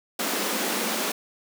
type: high-pass noise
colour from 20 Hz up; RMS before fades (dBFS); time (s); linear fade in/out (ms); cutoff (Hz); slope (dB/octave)
pink; -27; 0.19-1.12; 5; 190; 96
effects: none